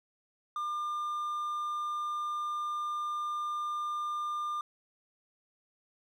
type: tone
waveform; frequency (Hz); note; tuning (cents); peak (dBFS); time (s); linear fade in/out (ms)
triangle; 1200; D6; +37; -30; 0.56-4.61; 2
effects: none